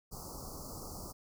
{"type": "band-stop noise", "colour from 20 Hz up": "pink", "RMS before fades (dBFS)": -45, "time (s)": [0.11, 1.13], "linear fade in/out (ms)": 20, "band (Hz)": [1300, 4500], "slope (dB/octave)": 96, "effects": []}